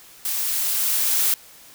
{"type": "noise with level ramp", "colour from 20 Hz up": "blue", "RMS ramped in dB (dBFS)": [-25, -19], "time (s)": [0.25, 1.34], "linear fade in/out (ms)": 2, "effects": ["white hiss -47 dBFS RMS until 1.74 s"]}